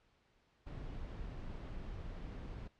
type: noise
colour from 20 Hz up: brown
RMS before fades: -45 dBFS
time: 0.66-2.68 s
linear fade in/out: 10 ms
effects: pink hiss -73 dBFS RMS until 2.79 s + low-pass 4000 Hz 12 dB/octave